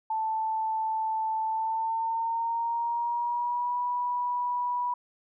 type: tone with pitch glide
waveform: sine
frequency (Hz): 881 to 977.5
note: A5 to B5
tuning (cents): +2 to -18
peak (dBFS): -26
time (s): 0.1-4.94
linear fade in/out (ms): 5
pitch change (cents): +180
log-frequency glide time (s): 1.46-3.78
effects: none